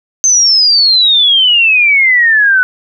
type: exponential sweep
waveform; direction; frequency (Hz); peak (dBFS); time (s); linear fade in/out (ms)
sine; down; 6300 to 1480; -5; 0.24-2.63; 0
effects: none